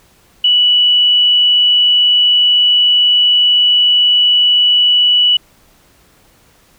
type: tone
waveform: sine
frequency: 2951 Hz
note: F#7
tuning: 5 cents flat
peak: -7 dBFS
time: 0.44-5.37 s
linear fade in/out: 5 ms
effects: pink hiss -50 dBFS RMS until 6.78 s